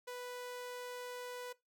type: tone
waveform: sawtooth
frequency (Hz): 493.9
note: B4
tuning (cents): 0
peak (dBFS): -39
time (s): 0.07-1.53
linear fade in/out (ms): 10
effects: noise-tail reverb RT60 0.2 s tail -20 dB re dry